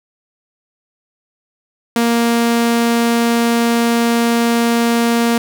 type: tone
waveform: sawtooth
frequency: 233.8 Hz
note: A#3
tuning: 5 cents sharp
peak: -8 dBFS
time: 1.96-5.38 s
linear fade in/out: 2 ms
effects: none